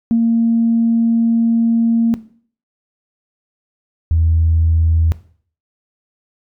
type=tone pair in turn; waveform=sine; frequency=230 / 81.5 Hz; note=A#3 / E2; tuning=-23 / -19 cents; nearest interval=octave + tritone; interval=1796 cents; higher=first; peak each=-9 / -10 dBFS; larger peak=first; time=0.11-2.14 / 4.11-5.12 s; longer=first; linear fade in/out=0 ms; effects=noise-tail reverb RT60 0.5 s tail -17 dB re dry + tanh soft clip ceiling -5 dBFS